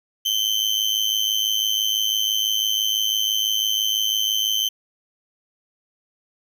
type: tone with amplitude modulation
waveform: 35% pulse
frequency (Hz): 3090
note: G7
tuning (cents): -26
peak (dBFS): -14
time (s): 0.25-4.69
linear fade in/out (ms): 10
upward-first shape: sine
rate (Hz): 106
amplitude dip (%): 80
effects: none